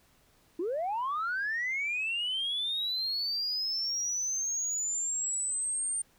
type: linear sweep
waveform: sine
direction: up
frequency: 316.3 to 8870 Hz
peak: -28 dBFS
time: 0.59-6.02 s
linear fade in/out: 5 ms
effects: tanh soft clip ceiling -26 dBFS + pink hiss -65 dBFS RMS until 6.18 s